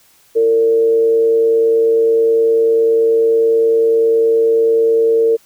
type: tone with frequency modulation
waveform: sine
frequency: 454.8 Hz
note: A#4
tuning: 43 cents flat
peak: -9 dBFS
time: 0.35-5.37 s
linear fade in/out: 20 ms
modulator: 119 Hz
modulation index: 0.25
effects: white hiss -51 dBFS RMS until 5.45 s